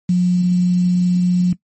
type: tone with quantisation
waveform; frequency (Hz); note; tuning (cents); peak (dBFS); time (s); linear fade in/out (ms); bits
sine; 179.2; F3; +45; -11; 0.09-1.53; 5; 6
effects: noise-tail reverb RT60 0.1 s tail -18 dB re dry + MP3 32 kbps